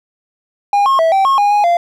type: tone with pitch steps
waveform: triangle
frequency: 811 / 1079 / 653 / 776 / 1085 / 818 / 827 / 691 Hz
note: G#5 / C#6 / E5 / G5 / C#6 / G#5 / G#5 / F5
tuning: -41 / -47 / -17 / -18 / -37 / -26 / -8 / -19 cents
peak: -7 dBFS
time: 0.73-1.77 s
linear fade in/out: 2 ms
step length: 130 ms
effects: none